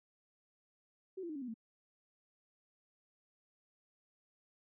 sine tone with pitch steps, 378.3 / 340.9 / 307.3 / 276.9 / 249.6 / 224.9 Hz, F#4 / F4 / D#4 / C#4 / B3 / A3, +38 / -42 / -21 / -2 / +19 / +38 cents, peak -40 dBFS, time 1.17-1.542 s, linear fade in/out 10 ms, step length 62 ms, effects none

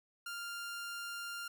sawtooth tone, 1396.9 Hz, F6, in tune, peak -37 dBFS, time 0.26-1.48 s, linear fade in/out 5 ms, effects none

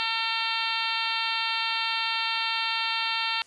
harmonic tone, 452.3 Hz, A4, 48 cents sharp, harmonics 2 / 3 / 4 / 5 / 6 / 7 / 8 / 9 / 10, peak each -33 / -34 / -36 / -36 / -31 / -34 / -34 / -35 / -37 dBFS, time 0-3.42 s, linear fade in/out 0 ms, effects white hiss -56 dBFS RMS until 3.46 s + resampled to 22050 Hz

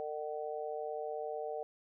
harmonic tone, 151.3 Hz, D#3, 48 cents flat, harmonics 3 / 4 / 5, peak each -40 / -41 / -42 dBFS, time 0-1.63 s, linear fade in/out 0 ms, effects none

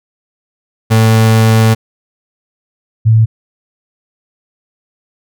35% pulse / sine tone pair in turn, 111.4 / 111.4 Hz, A2 / A2, +22 / +22 cents, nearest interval unison, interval 0 cents, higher neither, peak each -4 dBFS, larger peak neither, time 0.9-1.75 / 3.05-3.26 s, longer first, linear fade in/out 20 ms, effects none

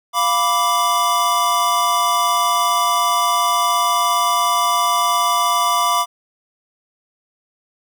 square chord, B diminished, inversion second, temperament equal with one note detuned, 698.5 / 987.8 / 1170.6 Hz, F5 / B5 / D6, 0 / 0 / -6 cents, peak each -23 / -20 / -18 dBFS, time 0.13-6.06 s, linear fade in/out 50 ms, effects none

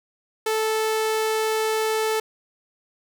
sawtooth tone, 438.2 Hz, A4, 7 cents flat, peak -17 dBFS, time 0.46-2.2 s, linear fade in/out 5 ms, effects none

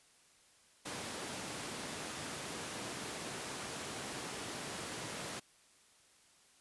pink high-pass noise, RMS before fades -43 dBFS, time 0.85-5.4 s, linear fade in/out 10 ms, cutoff 160 Hz, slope 12 dB/octave, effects white hiss -66 dBFS RMS until 6.6 s + resampled to 24000 Hz

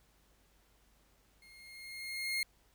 30% pulse tone with level ramp, 2139 Hz, C7, 38 cents sharp, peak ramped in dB -55 to -28 dBFS, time 1.42-2.43 s, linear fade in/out 2 ms, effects added 50 Hz sine -70 dBFS peak until 2.74 s + pink hiss -70 dBFS RMS until 2.74 s

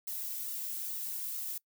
violet noise with flanger, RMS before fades -38 dBFS, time 0.07-1.58 s, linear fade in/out 5 ms, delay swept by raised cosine 1.2 to 2.5 ms, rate 2.3 Hz, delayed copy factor -0.55, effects noise-tail reverb RT60 0.1 s tail -23 dB re dry

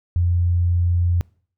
sine tone, 87.31 Hz, F2, in tune, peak -15 dBFS, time 0.16-1.21 s, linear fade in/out 0 ms, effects noise-tail reverb RT60 0.5 s tail -25 dB re dry

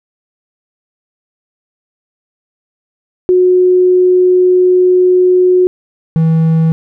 sine / triangle tone pair in turn, 364.7 / 161.71 Hz, F#4 / E3, -25 / -33 cents, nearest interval octave + major second, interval 1408 cents, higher first, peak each -5 dBFS, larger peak neither, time 3.29-5.67 / 6.16-6.72 s, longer first, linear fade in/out 0 ms, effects none

